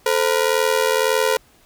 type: ring-modulated tone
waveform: sawtooth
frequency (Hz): 480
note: B4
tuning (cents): -49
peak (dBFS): -9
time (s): 0.06-1.37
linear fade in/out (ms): 0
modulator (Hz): 40.9
effects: pink hiss -54 dBFS RMS until 1.65 s